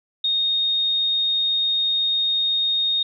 sine tone, 3706 Hz, A#7, 11 cents flat, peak -18 dBFS, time 0.24-3.03 s, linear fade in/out 5 ms, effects none

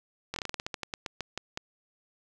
slowing click train, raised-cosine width 0.2 ms, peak -16 dBFS, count 16, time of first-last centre 0.34-1.574 s, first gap 22 ms, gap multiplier 1.17, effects none

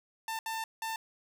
sawtooth tone bursts at uneven times, 894 Hz, A5, 27 cents sharp, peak -30 dBFS, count 3, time 0.28-0.39 / 0.46-0.64 / 0.82-0.96 s, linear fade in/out 2 ms, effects none

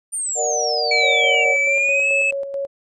sine exponential sweep, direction down, 9210 to 2667 Hz, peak -21 dBFS, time 0.12-1.45 s, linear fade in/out 20 ms
sine chord, Bb augmented, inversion none, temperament equal with one note detuned, 466.2 / 597.3 / 740 Hz, Bb4 / D5 / F#5, 0 / +29 / 0 cents, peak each -24 dBFS, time 0.35-1.56 s, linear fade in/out 50 ms
triangle tone with pitch glide, 2304 to 2601 Hz, D7 to E7, -34 to -24 cents, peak -14 dBFS, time 0.91-2.31 s, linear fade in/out 5 ms, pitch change +210 cents, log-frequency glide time 1.63-2.09 s
sine tone with tremolo, 554.4 Hz, C#5, in tune, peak -21 dBFS, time 1.02-2.67 s, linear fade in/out 20 ms, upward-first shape square, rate 4.6 Hz, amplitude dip 50%
effects resampled to 22050 Hz

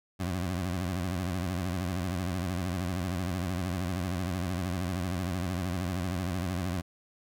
20% pulse tone with vibrato, 90.1 Hz, F#2, 45 cents flat, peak -25 dBFS, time 0.19-6.82 s, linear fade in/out 20 ms, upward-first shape sine, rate 13 Hz, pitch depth 120 cents each way, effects none

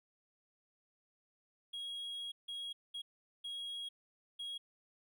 triangle tone bursts at uneven times, 3298 Hz, G#7, 13 cents flat, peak -39 dBFS, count 5, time 1.73-2.32 / 2.48-2.73 / 2.94-3.02 / 3.44-3.89 / 4.39-4.58 s, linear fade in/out 10 ms, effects none

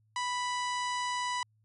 harmonic tone, 987.8 Hz, B5, in tune, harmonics 1 / 2 / 3 / 4 / 5 / 6 / 7 / 8 / 9, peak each -32 / -38 / -42 / -44 / -46 / -48 / -49 / -50 / -51 dBFS, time 0.16-1.43 s, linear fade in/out 2 ms, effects added 108 Hz sine -66 dBFS peak until 1.64 s

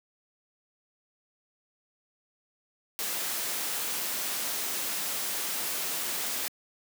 white noise, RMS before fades -32 dBFS, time 2.99-6.48 s, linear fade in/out 0 ms, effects high-pass 200 Hz 12 dB/octave

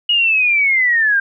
sine linear sweep, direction down, 2900 to 1568 Hz, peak -11 dBFS, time 0.09-1.2 s, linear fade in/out 5 ms, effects none

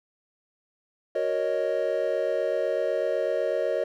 triangle chord, D# minor seventh, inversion first, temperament equal, 370 / 466.2 / 554.4 / 622.3 Hz, F#4 / A#4 / C#5 / D#5, 0 / 0 / 0 / 0 cents, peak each -31 / -28 / -26 / -26 dBFS, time 1.15-3.84 s, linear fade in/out 5 ms, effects none

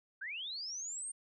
sine linear sweep, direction up, 1476 to 8870 Hz, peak -39 dBFS, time 0.21-1.12 s, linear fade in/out 10 ms, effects none

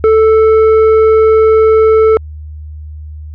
sine tone with hard clipping, 440 Hz, A4, in tune, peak -6 dBFS, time 0.04-2.17 s, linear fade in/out 0 ms, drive 8 dB, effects added 76 Hz sine -24 dBFS peak until 3.34 s + low-pass 2000 Hz 12 dB/octave

